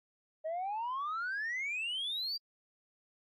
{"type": "exponential sweep", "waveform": "sine", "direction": "up", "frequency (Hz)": [617, 4792], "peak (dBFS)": -32, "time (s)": [0.44, 2.38], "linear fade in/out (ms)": 20, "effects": ["tanh soft clip ceiling -32 dBFS", "AAC 48 kbps"]}